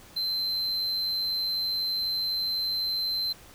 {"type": "tone", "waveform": "triangle", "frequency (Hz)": 4096, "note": "C8", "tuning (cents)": -38, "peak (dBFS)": -25, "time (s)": [0.16, 3.33], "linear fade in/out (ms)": 10, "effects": ["pink hiss -51 dBFS RMS until 3.54 s"]}